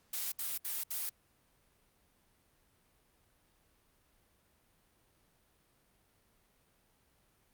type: noise bursts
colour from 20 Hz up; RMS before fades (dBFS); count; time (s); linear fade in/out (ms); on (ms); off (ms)
blue; -37; 4; 0.13-1.094; 5; 190; 68
effects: pink hiss -71 dBFS RMS until 7.53 s + Opus 48 kbps